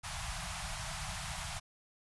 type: band-stop noise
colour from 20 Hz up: pink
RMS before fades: -40 dBFS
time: 0.03-1.6 s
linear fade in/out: 20 ms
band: 180 to 630 Hz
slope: 96 dB/octave
effects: resampled to 24000 Hz